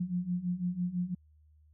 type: beating tone pair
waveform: sine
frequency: 174.61 / 180.61 Hz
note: F3 / F#3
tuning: 0 / -42 cents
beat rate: 6 Hz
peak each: -35 / -32 dBFS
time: 0-1.15 s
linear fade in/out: 10 ms
effects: added 76 Hz sine -59 dBFS peak until 1.73 s